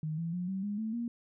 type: tone with pitch steps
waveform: sine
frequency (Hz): 155.56 / 166.73 / 178.69 / 191.52 / 205.3 / 220 / 235.8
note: D#3 / E3 / F3 / G3 / G#3 / A3 / A#3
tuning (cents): 0 / +20 / +40 / -40 / -20 / 0 / +20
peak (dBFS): -32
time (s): 0.03-1.08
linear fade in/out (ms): 2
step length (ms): 150
effects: none